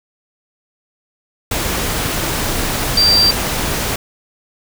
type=tone in noise; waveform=sine; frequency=4700 Hz; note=D8; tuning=1 cent sharp; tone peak=-9 dBFS; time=2.97-3.31 s; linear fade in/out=5 ms; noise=pink; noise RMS=-19 dBFS; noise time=1.51-3.96 s; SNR=+7 dB; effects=none